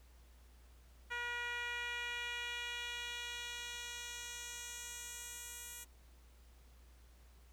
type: tone with band-pass filter sweep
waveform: 10% pulse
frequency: 480.2 Hz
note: B4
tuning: 49 cents flat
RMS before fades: -44 dBFS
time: 1.1-5.85 s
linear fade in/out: 20 ms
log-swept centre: 1700 to 10000 Hz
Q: 1.3
effects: added 60 Hz sine -59 dBFS peak until 7.52 s + pink hiss -69 dBFS RMS until 7.52 s